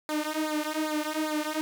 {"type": "tone with flanger", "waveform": "sawtooth", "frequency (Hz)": 307.2, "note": "D#4", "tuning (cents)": -22, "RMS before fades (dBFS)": -30, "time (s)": [0.09, 1.61], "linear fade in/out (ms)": 0, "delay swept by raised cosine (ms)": [0.34, 3.74], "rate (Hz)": 2.5, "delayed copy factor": -1, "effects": []}